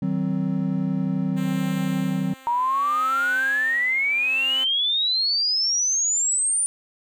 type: chord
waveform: triangle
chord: C diminished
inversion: first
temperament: just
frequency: 156.98 / 188.37 / 261.6 Hz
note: Eb3 / Gb3 / C4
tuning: +16 / +31 / 0 cents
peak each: -25 / -22 / -25 dBFS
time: 0.02-2.34 s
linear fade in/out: 5 ms
type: tone with tremolo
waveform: 5% pulse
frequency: 263.7 Hz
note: C4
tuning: 14 cents sharp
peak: -22 dBFS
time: 1.36-4.65 s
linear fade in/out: 20 ms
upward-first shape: sine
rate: 0.66 Hz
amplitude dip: 75%
type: exponential sweep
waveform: sine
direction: up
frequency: 933 to 9397 Hz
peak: -19 dBFS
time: 2.47-6.66 s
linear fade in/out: 0 ms
effects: none